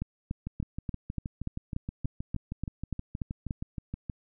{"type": "two click trains", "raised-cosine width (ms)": 5, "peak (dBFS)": [-22, -19], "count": [24, 13], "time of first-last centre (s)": [[0.47, 4.098], [0.02, 3.508]], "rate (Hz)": [6.34, 3.44], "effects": []}